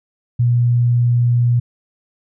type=tone; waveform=sine; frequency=120.6 Hz; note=B2; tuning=41 cents flat; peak=-11 dBFS; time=0.39-1.6 s; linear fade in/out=10 ms; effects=none